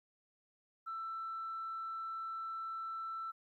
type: tone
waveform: sine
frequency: 1331 Hz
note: E6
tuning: 16 cents sharp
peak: -38 dBFS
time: 0.86-3.32 s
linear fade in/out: 20 ms
effects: tanh soft clip ceiling -35 dBFS + 13-bit